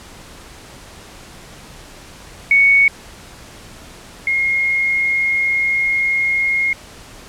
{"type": "tone pair in turn", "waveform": "sine", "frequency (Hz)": [2223, 2146], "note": ["C#7", "C7"], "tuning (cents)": [4, 43], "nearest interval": "minor second", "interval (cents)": 61, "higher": "first", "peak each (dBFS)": [-8, -14], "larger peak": "first", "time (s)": [[2.51, 2.88], [4.27, 6.73]], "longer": "second", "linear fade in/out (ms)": 2, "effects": ["pink hiss -39 dBFS RMS until 7.28 s", "low-pass 10000 Hz 12 dB/octave"]}